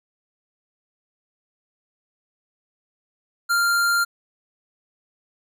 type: tone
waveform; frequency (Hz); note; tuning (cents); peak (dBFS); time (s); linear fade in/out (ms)
square; 1393; F6; -5; -18; 3.49-4.05; 20
effects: none